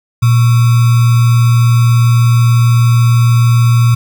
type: tone with sample-and-hold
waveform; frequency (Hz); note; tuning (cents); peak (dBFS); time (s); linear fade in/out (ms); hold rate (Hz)
sine; 118.2; A#2; +24; -5; 0.22-3.95; 10; 1225
effects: none